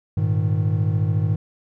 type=chord; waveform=triangle; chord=Ab suspended second; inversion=none; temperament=equal with one note detuned; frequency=102.57 / 116.54 / 155.56 Hz; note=Ab2 / Bb2 / Eb3; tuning=-21 / 0 / 0 cents; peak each=-18 / -23 / -21 dBFS; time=0.17-1.36 s; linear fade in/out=5 ms; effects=none